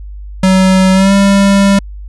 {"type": "tone with pitch glide", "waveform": "square", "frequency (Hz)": [188.3, 197.89], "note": ["F#3", "G3"], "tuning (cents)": [31, 17], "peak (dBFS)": -6, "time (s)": [0.43, 1.79], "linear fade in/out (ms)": 5, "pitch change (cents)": 86, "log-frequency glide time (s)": [0.93, 1.13], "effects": ["added 50 Hz sine -24 dBFS peak until 2.08 s", "resampled to 24000 Hz"]}